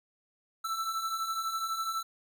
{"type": "beating tone pair", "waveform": "square", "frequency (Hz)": [1318.5, 1330.5], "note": ["E6", "E6"], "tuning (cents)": [0, 16], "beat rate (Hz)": 12, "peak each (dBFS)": [-39, -33], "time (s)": [0.64, 2.03], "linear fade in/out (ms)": 10, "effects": []}